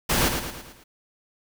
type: noise with echo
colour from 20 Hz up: pink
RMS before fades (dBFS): -22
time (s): 0.09-0.29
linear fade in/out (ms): 10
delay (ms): 110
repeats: 5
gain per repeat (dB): -6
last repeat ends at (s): 0.84
effects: none